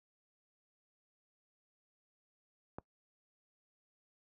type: click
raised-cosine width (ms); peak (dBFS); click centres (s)
1; -28; 2.785
effects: noise-tail reverb RT60 0.1 s tail -23 dB re dry + high-pass 60 Hz 12 dB/octave